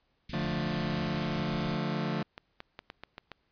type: band-stop noise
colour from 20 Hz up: pink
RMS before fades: -42 dBFS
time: 0.29-1.76 s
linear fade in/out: 5 ms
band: 270 to 2200 Hz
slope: 24 dB/octave
type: chord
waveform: sawtooth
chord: D minor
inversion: none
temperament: just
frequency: 146.83 / 176.2 / 220.2 Hz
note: D3 / F3 / A3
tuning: 0 / +16 / +2 cents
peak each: -30 dBFS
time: 0.33-2.23 s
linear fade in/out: 5 ms
type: clicks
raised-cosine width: 0.3 ms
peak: -25 dBFS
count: 7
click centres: 2.379 / 2.604 / 2.791 / 2.901 / 3.036 / 3.181 / 3.317 s
effects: pink hiss -74 dBFS RMS until 3.51 s + resampled to 11025 Hz